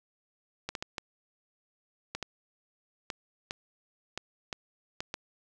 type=clicks; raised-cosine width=0.2 ms; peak=-17 dBFS; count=12; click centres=0.69 / 0.752 / 0.825 / 0.982 / 2.15 / 2.227 / 3.102 / 3.509 / 4.176 / 4.528 / 5.005 / 5.141 s; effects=none